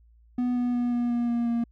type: tone with pitch steps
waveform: triangle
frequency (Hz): 246.9 / 244.8 / 242.7 / 240.6 / 238.5 / 236.4 / 234.4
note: B3 / B3 / B3 / B3 / A#3 / A#3 / A#3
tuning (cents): 0 / -15 / -30 / -45 / +40 / +24 / +10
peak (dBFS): -21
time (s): 0.38-1.64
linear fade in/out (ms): 5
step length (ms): 180
effects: added 57 Hz sine -54 dBFS peak until 1.71 s